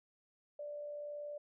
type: tone with amplitude modulation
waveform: sine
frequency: 587.3 Hz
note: D5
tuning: in tune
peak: -40 dBFS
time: 0.59-1.38 s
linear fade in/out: 5 ms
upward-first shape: sine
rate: 60.9 Hz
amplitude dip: 30%
effects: none